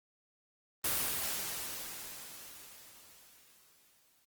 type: noise with exponential decay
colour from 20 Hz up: white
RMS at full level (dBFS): -31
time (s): 0.84-4.25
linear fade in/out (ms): 5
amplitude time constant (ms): 740
effects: Opus 24 kbps